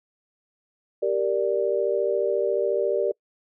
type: chord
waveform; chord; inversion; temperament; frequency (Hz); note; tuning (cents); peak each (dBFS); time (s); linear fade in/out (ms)
sine; G minor; none; equal; 392 / 466.2 / 587.3; G4 / Bb4 / D5; 0 / 0 / 0; -25; 1.02-3.12; 10
effects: noise-tail reverb RT60 0.1 s tail -26 dB re dry